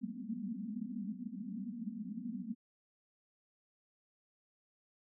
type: band-pass noise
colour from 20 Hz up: pink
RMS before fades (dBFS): -42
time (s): 0.01-2.55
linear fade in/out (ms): 20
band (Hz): 190 to 250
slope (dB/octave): 96
effects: none